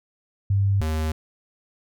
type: tone pair in turn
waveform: sine / square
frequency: 98.9 / 78.5 Hz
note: G2 / D#2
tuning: +16 / +16 cents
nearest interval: major third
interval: 400 cents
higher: first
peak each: -17 / -23 dBFS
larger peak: first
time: 0.5-0.81 / 0.81-1.12 s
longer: neither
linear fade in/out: 5 ms
effects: none